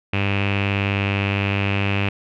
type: tone with low-pass filter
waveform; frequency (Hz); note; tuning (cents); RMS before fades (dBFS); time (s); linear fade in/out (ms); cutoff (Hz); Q
sawtooth; 99.5; G2; +26; -21; 0.13-2.09; 5; 2600; 7.1
effects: none